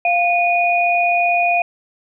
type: tone pair together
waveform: sine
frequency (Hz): 698.5 / 2463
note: F5 / D#7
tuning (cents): 0 / -18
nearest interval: octave + minor seventh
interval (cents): 2182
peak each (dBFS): -15 / -17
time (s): 0.05-1.62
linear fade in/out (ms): 2
effects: none